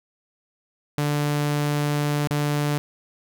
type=tone with dropouts; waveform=sawtooth; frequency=146.83 Hz; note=D3; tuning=in tune; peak=-17 dBFS; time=0.98-2.78 s; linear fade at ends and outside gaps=0 ms; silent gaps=2.273-2.308 s; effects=none